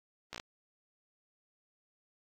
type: slowing click train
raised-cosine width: 0.2 ms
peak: -23 dBFS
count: 5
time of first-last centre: 0.33-0.399 s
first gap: 15 ms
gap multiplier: 1.09
effects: AAC 48 kbps